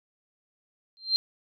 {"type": "tone with exponential growth", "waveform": "sine", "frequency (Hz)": 4159, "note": "C8", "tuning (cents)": -11, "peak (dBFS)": -16, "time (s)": [0.97, 1.16], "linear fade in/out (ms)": 0, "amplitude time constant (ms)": 40, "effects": []}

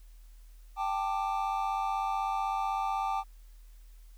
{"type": "chord", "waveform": "triangle", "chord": "G suspended second", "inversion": "none", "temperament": "equal with one note detuned", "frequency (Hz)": [784, 880, 1184.9], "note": ["G5", "A5", "D6"], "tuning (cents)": [0, 0, 15], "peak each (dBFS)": [-30, -32, -33], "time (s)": [0.76, 3.24], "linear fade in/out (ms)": 50, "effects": ["added 40 Hz sine -49 dBFS peak until 4.17 s", "white hiss -67 dBFS RMS until 4.17 s"]}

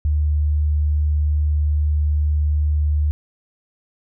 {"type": "tone", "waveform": "sine", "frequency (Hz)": 74.8, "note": "D2", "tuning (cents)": 32, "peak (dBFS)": -15, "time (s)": [0.05, 3.11], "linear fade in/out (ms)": 0, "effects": []}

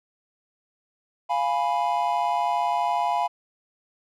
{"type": "chord", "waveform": "triangle", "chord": "F diminished", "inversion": "none", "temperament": "equal", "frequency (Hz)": [698.5, 830.6, 987.8], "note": ["F5", "Ab5", "Cb6"], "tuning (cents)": [0, 0, 0], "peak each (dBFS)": -24, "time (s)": [1.29, 3.28], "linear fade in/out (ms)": 20, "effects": []}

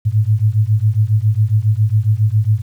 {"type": "beating tone pair", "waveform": "sine", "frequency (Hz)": [103.83, 111.13], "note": ["G#2", "A2"], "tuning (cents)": [0, 18], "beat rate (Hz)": 7.3, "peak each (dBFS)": -14, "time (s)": [0.05, 2.62], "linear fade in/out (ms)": 20, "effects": ["8-bit"]}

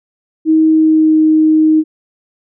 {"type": "tone with pitch glide", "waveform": "sine", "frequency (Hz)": [316.5, 312.7], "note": ["D#4", "D#4"], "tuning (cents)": [30, 9], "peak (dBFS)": -6, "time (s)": [0.45, 1.84], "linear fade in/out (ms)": 50, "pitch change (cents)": -21, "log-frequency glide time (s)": [0.67, 1.18], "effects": []}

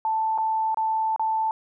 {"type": "tone with dropouts", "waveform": "sine", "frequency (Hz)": 882, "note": "A5", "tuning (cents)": 4, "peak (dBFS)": -21, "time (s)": [0.05, 1.51], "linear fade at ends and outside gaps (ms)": 1, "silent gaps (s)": [[0.378, 0.384], [0.745, 0.772], [1.162, 1.195]], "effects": []}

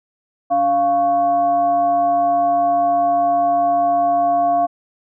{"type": "tone with frequency modulation", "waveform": "sine", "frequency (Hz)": 697, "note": "F5", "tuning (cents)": -4, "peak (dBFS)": -13, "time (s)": [0.5, 4.67], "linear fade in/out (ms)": 20, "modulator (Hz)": 411, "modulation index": 0.43, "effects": []}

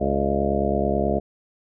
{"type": "harmonic tone with a mistuned harmonic", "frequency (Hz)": 69.3, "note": "C#2", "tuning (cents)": 0, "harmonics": [1, 2, 3, 4, 5, 6, 7, 8, 9, 10], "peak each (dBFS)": [-28, -32, -26, -32, -29, -27, -31, -31, -27, -28], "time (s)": [0, 1.2], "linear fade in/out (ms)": 20, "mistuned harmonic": 8, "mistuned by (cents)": 62, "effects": []}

